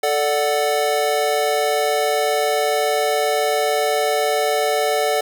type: chord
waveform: square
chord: D major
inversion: second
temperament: equal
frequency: 440 / 587.3 / 740 Hz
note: A4 / D5 / F#5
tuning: 0 / 0 / 0 cents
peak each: -22 dBFS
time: 0.03-5.21 s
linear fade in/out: 5 ms
effects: none